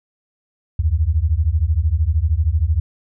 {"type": "beating tone pair", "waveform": "sine", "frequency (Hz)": [72.8, 85.8], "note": ["D2", "F2"], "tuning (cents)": [-15, -30], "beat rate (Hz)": 13, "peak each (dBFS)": -17, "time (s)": [0.79, 2.8], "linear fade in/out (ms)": 5, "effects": []}